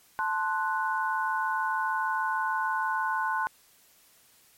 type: chord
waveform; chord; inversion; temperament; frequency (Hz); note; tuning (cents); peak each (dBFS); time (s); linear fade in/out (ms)
sine; F# diminished; first; equal; 880 / 1046.5 / 1480; A5 / C6 / F#6; 0 / 0 / 0; -30; 0.19-3.47; 0
effects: white hiss -60 dBFS RMS until 4.57 s + MP3 64 kbps